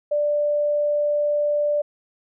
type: tone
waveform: sine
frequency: 589 Hz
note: D5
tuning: 5 cents sharp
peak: -18 dBFS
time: 0.11-1.82 s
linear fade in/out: 10 ms
effects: none

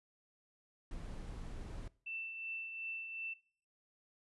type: noise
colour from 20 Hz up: brown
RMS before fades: -45 dBFS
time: 0.91-1.88 s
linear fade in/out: 2 ms
type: tone with tremolo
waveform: sine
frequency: 2670 Hz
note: E7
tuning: 22 cents sharp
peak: -39 dBFS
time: 2.06-3.34 s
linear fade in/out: 10 ms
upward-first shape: triangle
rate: 2.7 Hz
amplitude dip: 50%
effects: noise-tail reverb RT60 0.5 s tail -22 dB re dry + resampled to 24000 Hz

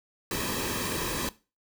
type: noise with comb filter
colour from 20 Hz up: pink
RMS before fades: -31 dBFS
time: 0.31-1.29 s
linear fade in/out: 2 ms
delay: 1.4 ms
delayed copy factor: -0.65
effects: noise-tail reverb RT60 0.3 s tail -18 dB re dry

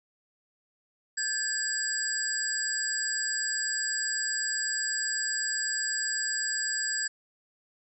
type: tone cluster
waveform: sine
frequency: 1589 / 1717 / 4839 / 7660 Hz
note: G6 / A6 / D#8 / A#8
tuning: +23 / -43 / -49 / +46 cents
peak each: -37 / -33 / -33 / -32 dBFS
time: 1.17-7.08 s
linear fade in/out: 10 ms
effects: none

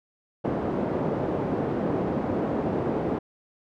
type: band-pass noise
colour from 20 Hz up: pink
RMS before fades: -27 dBFS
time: 0.44-3.19 s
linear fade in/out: 10 ms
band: 190 to 580 Hz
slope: 12 dB/octave
effects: none

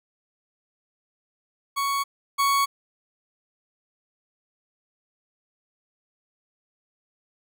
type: tone pair in turn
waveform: 40% pulse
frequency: 1114 / 1114 Hz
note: C#6 / C#6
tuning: +8 / +8 cents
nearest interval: unison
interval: 0 cents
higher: neither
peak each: -22 / -18 dBFS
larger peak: second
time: 1.76-2.04 / 2.38-2.66 s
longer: neither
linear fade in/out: 20 ms
effects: 10-bit

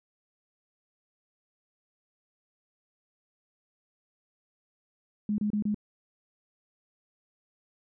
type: tone bursts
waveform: sine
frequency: 209.1 Hz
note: G#3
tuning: 12 cents sharp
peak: -25 dBFS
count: 4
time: 5.29-5.745 s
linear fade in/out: 2 ms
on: 92 ms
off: 29 ms
effects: none

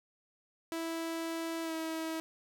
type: tone with pitch glide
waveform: sawtooth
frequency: 328.9 to 322.3 Hz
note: E4 to E4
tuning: -4 to -39 cents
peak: -31 dBFS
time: 0.72-2.2 s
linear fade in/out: 0 ms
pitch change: -35 cents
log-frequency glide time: 1.63-1.73 s
effects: none

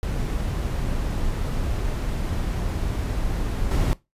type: noise with level steps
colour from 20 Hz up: brown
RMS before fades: -25 / -20 dBFS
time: 0.03-3.93 s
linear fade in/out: 0 ms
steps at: 3.71 s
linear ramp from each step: 2 ms
effects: noise-tail reverb RT60 0.2 s tail -19 dB re dry + resampled to 32000 Hz

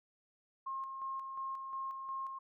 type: tone with tremolo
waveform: sine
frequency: 1071 Hz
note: C6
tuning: 40 cents sharp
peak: -37 dBFS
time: 0.66-2.39 s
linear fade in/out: 10 ms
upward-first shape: square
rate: 2.8 Hz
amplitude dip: 40%
effects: none

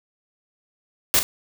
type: noise with echo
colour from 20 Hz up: white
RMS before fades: -17 dBFS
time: 1.14-1.19 s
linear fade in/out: 0 ms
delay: 40 ms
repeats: 1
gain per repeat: -8 dB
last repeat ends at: 1.23 s
effects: none

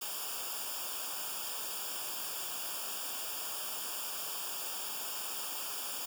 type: noise with comb filter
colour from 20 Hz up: white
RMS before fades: -39 dBFS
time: 0.01-6.06 s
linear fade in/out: 10 ms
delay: 0.49 ms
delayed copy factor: -0.95
effects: none

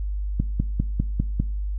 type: click train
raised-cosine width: 5 ms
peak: -9 dBFS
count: 6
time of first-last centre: 0.4-1.4 s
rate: 5 Hz
effects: noise-tail reverb RT60 0.5 s tail -20 dB re dry + added 50 Hz sine -24 dBFS peak until 1.78 s

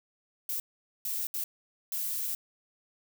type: noise bursts at uneven times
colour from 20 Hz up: violet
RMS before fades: -33 dBFS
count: 4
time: 0.49-0.6 / 1.05-1.27 / 1.34-1.44 / 1.92-2.35 s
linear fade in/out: 2 ms
effects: none

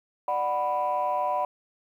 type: chord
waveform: sine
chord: B minor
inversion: first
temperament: just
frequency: 592.7 / 740.8 / 987.8 Hz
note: D5 / F#5 / B5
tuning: +16 / +2 / 0 cents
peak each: -29 / -27 / -26 dBFS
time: 0.28-1.45 s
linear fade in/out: 2 ms
effects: tanh soft clip ceiling -18 dBFS + 10-bit

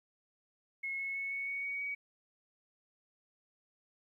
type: tone with pitch steps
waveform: sine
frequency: 2175 / 2189 / 2203 / 2217 / 2231 / 2245 / 2260 Hz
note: C#7 / C#7 / C#7 / C#7 / C#7 / C#7 / C#7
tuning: -33 / -22 / -11 / 0 / +11 / +21 / +33 cents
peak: -35 dBFS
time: 0.83-1.95 s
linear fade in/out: 10 ms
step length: 160 ms
effects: 12-bit

